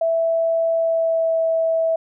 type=tone with pitch glide; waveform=sine; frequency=659.3 to 652.9 Hz; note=E5 to E5; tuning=0 to -17 cents; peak=-16 dBFS; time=0.01-1.96 s; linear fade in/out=5 ms; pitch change=-17 cents; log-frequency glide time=0.74-1.39 s; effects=none